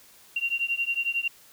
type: beating tone pair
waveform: sine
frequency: 2758 / 2769 Hz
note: F7 / F7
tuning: -22 / -15 cents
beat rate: 11 Hz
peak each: -28 dBFS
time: 0.36-1.28 s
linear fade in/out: 5 ms
effects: white hiss -54 dBFS RMS until 1.52 s